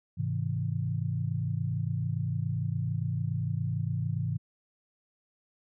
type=chord; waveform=sine; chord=Ab augmented; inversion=none; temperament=equal with one note detuned; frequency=103.83 / 130.81 / 161.33 Hz; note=Ab2 / C3 / E3; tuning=0 / 0 / -37 cents; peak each=-32 / -32 / -33 dBFS; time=0.17-4.38 s; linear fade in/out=20 ms; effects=none